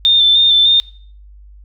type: tone with vibrato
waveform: sine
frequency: 3586 Hz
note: A7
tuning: 32 cents sharp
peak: -7 dBFS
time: 0.05-0.8 s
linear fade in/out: 0 ms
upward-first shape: square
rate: 3.3 Hz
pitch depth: 23 cents each way
effects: noise-tail reverb RT60 0.5 s tail -20 dB re dry + added 50 Hz sine -37 dBFS peak until 1.64 s

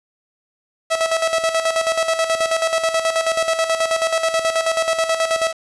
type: tone with tremolo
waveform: sawtooth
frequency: 652 Hz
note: E5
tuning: 19 cents flat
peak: -11 dBFS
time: 0.9-5.53 s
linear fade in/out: 20 ms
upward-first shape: square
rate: 9.3 Hz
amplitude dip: 60%
effects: resampled to 22050 Hz + 7-bit

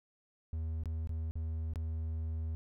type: tone with dropouts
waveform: triangle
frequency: 80 Hz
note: D#2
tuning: 49 cents sharp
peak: -32 dBFS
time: 0.53-2.55 s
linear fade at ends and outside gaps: 0 ms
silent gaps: 0.836-0.857 / 1.073-1.093 / 1.31-1.355 / 1.736-1.758 s
effects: none

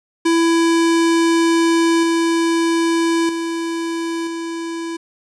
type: tone with level steps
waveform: square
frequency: 332.6 Hz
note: E4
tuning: 16 cents sharp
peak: -13 / -15 / -21 / -24 dBFS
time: 0.25-4.97 s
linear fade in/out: 10 ms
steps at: 2.03 / 3.29 / 4.27 s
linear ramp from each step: 2 ms
effects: resampled to 22050 Hz + 8-bit

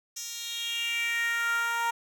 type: tone with high-pass filter sweep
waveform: 10% pulse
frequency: 466.2 Hz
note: A#4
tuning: in tune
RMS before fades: -30 dBFS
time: 0.16-1.91 s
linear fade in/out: 10 ms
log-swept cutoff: 5400 to 950 Hz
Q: 4.3
effects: none

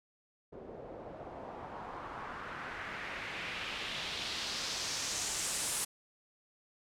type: noise with low-pass filter sweep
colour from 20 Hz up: white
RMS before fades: -40 dBFS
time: 0.52-5.85 s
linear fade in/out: 10 ms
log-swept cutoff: 450 to 9900 Hz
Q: 1.9
effects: none

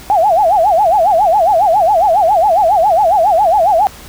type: tone with vibrato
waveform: sine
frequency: 744 Hz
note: F#5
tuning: 9 cents sharp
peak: -7 dBFS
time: 0.1-3.87 s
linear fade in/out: 0 ms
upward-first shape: sine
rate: 7.3 Hz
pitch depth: 250 cents each way
effects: added 60 Hz sine -39 dBFS peak until 4.08 s + pink hiss -35 dBFS RMS until 4.08 s

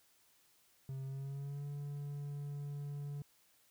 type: tone with pitch glide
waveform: triangle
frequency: 134.1 to 143.72 Hz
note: C3 to D3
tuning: +43 to -37 cents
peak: -38 dBFS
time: 0.89-3.22 s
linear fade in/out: 2 ms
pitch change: +120 cents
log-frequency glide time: 1.04-1.65 s
effects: white hiss -70 dBFS RMS until 3.7 s

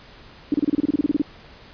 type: tone bursts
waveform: sine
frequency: 293.7 Hz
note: D4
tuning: in tune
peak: -15 dBFS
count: 14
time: 0.52-1.218 s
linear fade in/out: 2 ms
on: 22 ms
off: 30 ms
effects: pink hiss -46 dBFS RMS until 1.73 s + resampled to 11025 Hz

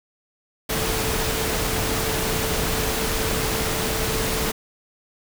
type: tone in noise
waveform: sine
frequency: 442.7 Hz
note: A4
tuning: 11 cents sharp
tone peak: -30 dBFS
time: 0.69-4.52 s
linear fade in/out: 10 ms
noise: pink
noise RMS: -24 dBFS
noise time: 0.69-4.52 s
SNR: -9 dB
effects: none

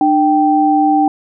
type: tone pair together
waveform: sine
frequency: 300.6 / 780.6 Hz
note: D4 / G5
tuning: +40 / -8 cents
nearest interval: octave + perfect fourth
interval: 1652 cents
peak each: -12 / -11 dBFS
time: 0.01-1.08 s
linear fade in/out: 2 ms
effects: none

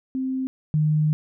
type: tone pair in turn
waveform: sine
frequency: 261.6 / 153.06 Hz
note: C4 / D#3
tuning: 0 / -28 cents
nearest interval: major sixth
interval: 928 cents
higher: first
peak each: -23 / -17 dBFS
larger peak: second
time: 0.15-0.47 / 0.74-1.13 s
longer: second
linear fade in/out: 0 ms
effects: none

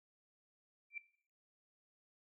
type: tone with exponential growth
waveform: sine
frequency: 2349 Hz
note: D7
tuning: in tune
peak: -38 dBFS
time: 0.9-0.98 s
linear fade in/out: 5 ms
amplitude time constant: 17 ms
effects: noise-tail reverb RT60 0.6 s tail -17 dB re dry

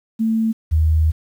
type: tone pair in turn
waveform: sine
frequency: 223.2 / 78.91 Hz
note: A3 / D#2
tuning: +25 / +25 cents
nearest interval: octave + tritone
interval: 1800 cents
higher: first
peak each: -15 / -12 dBFS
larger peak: second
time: 0.19-0.53 / 0.71-1.12 s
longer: second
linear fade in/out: 20 ms
effects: 8-bit

